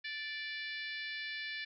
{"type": "harmonic tone with a mistuned harmonic", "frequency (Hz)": 585, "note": "D5", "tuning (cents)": -7, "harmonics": [3, 4, 5, 6, 7, 8, 9], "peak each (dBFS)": [-42, -44, -50, -48, -49, -52, -55], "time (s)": [0.04, 1.65], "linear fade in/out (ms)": 10, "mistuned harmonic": 8, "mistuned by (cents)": -15, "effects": []}